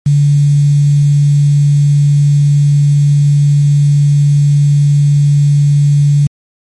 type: tone with quantisation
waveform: sine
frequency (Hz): 144.3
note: D3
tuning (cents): -30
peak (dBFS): -5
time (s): 0.06-6.27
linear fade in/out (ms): 5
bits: 5
effects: MP3 48 kbps